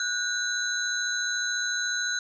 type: tone cluster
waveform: sine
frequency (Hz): 1469 / 1583 / 3982 / 6440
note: F#6 / G6 / B7 / G8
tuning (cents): -13 / +17 / +14 / +46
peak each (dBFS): -29 / -35 / -31 / -33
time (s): 0-2.19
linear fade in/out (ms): 2
effects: none